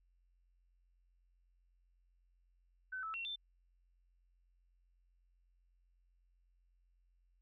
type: tone with pitch steps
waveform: sine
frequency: 1519 / 1309 / 2726 / 3553 Hz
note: F#6 / E6 / F7 / A7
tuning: +45 / -13 / -43 / +16 cents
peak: -40 dBFS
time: 2.92-3.36 s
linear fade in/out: 10 ms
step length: 110 ms
effects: added 44 Hz sine -70 dBFS peak until 7.41 s